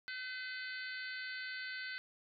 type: harmonic tone with a mistuned harmonic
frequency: 509 Hz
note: C5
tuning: 48 cents flat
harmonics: 3 / 4 / 5 / 6 / 7 / 8 / 9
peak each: -43 / -47 / -53 / -55 / -56 / -53 / -51 dBFS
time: 0.08-1.98 s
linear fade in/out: 0 ms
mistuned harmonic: 9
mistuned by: -34 cents
effects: none